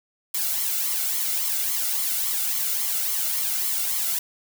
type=noise with flanger; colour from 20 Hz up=blue; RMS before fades=-25 dBFS; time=0.34-4.19 s; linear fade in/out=5 ms; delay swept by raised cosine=0.93 to 1.45 ms; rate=3.6 Hz; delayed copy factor=+0.65; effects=none